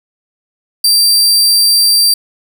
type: tone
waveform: sawtooth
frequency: 4699 Hz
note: D8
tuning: in tune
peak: -4 dBFS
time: 0.84-2.14 s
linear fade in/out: 5 ms
effects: none